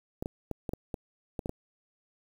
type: clicks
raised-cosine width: 2 ms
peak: -20 dBFS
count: 9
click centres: 0.225 / 0.259 / 0.513 / 0.692 / 0.735 / 0.942 / 1.392 / 1.459 / 1.494 s
effects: 8-bit